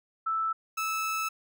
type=tone pair in turn; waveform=sine / 30% pulse; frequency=1318.5 / 1307.9 Hz; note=E6 / E6; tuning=0 / -14 cents; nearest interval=unison; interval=14 cents; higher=first; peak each=-26 dBFS; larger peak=neither; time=0.26-0.53 / 0.77-1.29 s; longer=second; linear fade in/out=10 ms; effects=none